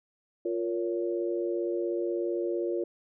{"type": "chord", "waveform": "sine", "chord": "Bb minor", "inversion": "second", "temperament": "equal with one note detuned", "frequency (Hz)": [349.2, 466.2, 562.1], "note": ["F4", "Bb4", "Db5"], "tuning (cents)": [0, 0, 24], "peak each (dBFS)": [-29, -34, -35], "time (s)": [0.45, 2.84], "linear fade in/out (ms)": 5, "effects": []}